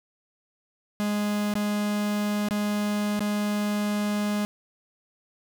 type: tone with dropouts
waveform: 45% pulse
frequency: 207.7 Hz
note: G#3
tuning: in tune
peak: -24 dBFS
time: 1-4.45 s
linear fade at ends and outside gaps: 0 ms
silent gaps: 1.539-1.554 / 2.486-2.509 / 3.193-3.206 s
effects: none